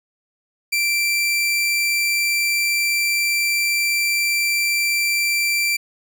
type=tone; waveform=sawtooth; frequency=2349 Hz; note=D7; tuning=in tune; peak=-14 dBFS; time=0.72-5.77 s; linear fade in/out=10 ms; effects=none